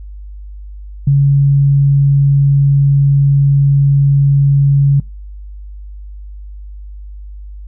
sine tone, 140 Hz, C#3, 18 cents sharp, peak -6 dBFS, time 1.07-5 s, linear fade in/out 5 ms, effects noise-tail reverb RT60 0.2 s tail -24 dB re dry + added 50 Hz sine -27 dBFS peak until 7.67 s

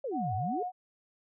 sine exponential two-way sweep, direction down then up, 592 to 92.5 to 467.1 Hz, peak -32 dBFS, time 0.04-0.63 s, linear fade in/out 5 ms, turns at 0.35 s
sine tone with vibrato, 733 Hz, F#5, 16 cents flat, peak -32 dBFS, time 0.11-0.72 s, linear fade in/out 50 ms, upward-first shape sine, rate 5.2 Hz, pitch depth 37 cents each way
effects none

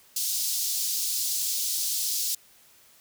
pink high-pass noise, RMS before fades -28 dBFS, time 0.16-2.35 s, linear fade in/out 5 ms, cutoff 4400 Hz, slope 24 dB/octave, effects white hiss -57 dBFS RMS until 3 s

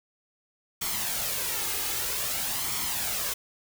white noise with flanger, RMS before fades -30 dBFS, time 0.81-3.34 s, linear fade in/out 10 ms, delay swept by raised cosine 0.91 to 2.41 ms, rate 0.52 Hz, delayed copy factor +0.55, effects none

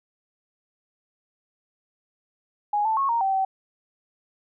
sine tone with pitch steps, 829 / 882 / 1095 / 931 / 774 / 768 Hz, G#5 / A5 / C#6 / A#5 / G5 / G5, -3 / +4 / -22 / -2 / -22 / -36 cents, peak -20 dBFS, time 2.73-3.45 s, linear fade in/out 5 ms, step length 120 ms, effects none

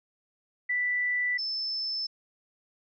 sine tone pair in turn, 1975.5 / 5268 Hz, B6 / E8, 0 / -2 cents, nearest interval octave + perfect fourth, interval 1698 cents, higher second, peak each -25 / -29 dBFS, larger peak first, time 0.69-1.38 / 1.38-2.07 s, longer neither, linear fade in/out 10 ms, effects none

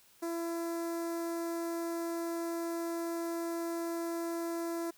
sawtooth tone with notch filter, 336.1 Hz, E4, 34 cents sharp, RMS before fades -36 dBFS, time 0.22-4.91 s, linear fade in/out 10 ms, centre 3000 Hz, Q 0.51, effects white hiss -63 dBFS RMS until 4.97 s

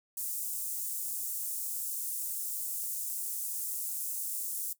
pink high-pass noise, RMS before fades -36 dBFS, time 0.17-4.73 s, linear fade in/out 5 ms, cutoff 8300 Hz, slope 24 dB/octave, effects noise-tail reverb RT60 0.1 s tail -17 dB re dry

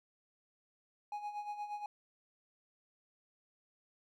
triangle tone with tremolo, 830.6 Hz, G#5, in tune, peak -35 dBFS, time 1.12-1.86 s, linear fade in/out 2 ms, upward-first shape sine, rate 8.5 Hz, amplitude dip 65%, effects none

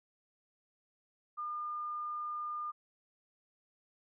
sine tone, 1209 Hz, D6, 50 cents sharp, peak -36 dBFS, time 1.37-2.72 s, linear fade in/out 20 ms, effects none

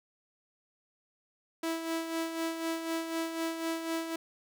sawtooth tone with tremolo, 327.8 Hz, E4, 10 cents flat, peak -26 dBFS, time 1.63-4.16 s, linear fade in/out 5 ms, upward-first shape sine, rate 4 Hz, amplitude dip 55%, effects none

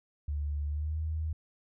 sine tone with pitch glide, 73.1 to 78.8 Hz, D2 to D#2, -7 to +23 cents, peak -30 dBFS, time 0.28-1.33 s, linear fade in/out 5 ms, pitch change +130 cents, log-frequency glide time 0.67-0.99 s, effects none

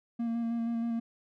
triangle tone with vibrato, 231.9 Hz, A#3, 9 cents flat, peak -27 dBFS, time 0.19-1 s, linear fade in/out 10 ms, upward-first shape square, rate 6.3 Hz, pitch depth 15 cents each way, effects none

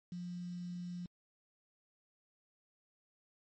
sine tone with quantisation, 176.8 Hz, F3, 22 cents sharp, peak -40 dBFS, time 0.12-1.06 s, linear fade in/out 2 ms, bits 10, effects MP3 32 kbps

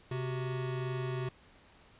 square tone pair together, 130.81 / 370 Hz, C3 / F#4, 0 / 0 cents, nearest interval octave + tritone, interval 1800 cents, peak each -35 / -40 dBFS, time 0.11-1.29 s, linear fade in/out 5 ms, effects pink hiss -60 dBFS RMS until 1.99 s + resampled to 8000 Hz

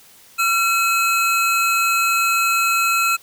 square tone pair together, 1362.7 / 2562 Hz, F6 / E7, -43 / -50 cents, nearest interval major seventh, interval 1093 cents, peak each -19 dBFS, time 0.38-3.17 s, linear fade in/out 20 ms, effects white hiss -48 dBFS RMS until 3.22 s

